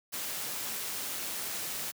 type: noise with amplitude modulation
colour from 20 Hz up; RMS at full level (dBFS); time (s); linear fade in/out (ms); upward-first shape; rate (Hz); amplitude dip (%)
white; -35; 0.12-1.92; 20; sine; 181; 30
effects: high-pass 100 Hz 12 dB/octave